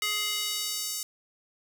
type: tone with high-pass filter sweep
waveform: square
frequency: 419.3 Hz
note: G#4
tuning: 17 cents sharp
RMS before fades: -31 dBFS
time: 0.02-1.03 s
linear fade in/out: 2 ms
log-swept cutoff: 2200 to 6300 Hz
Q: 1.3
effects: none